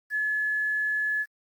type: tone with quantisation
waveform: sine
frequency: 1711 Hz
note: A6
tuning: 49 cents flat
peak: -24 dBFS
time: 0.1-1.26 s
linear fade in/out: 50 ms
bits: 9
effects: Opus 48 kbps